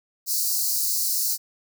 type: high-pass noise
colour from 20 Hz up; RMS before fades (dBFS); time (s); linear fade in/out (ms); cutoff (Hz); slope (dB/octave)
white; -24; 0.26-1.38; 50; 4200; 96
effects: none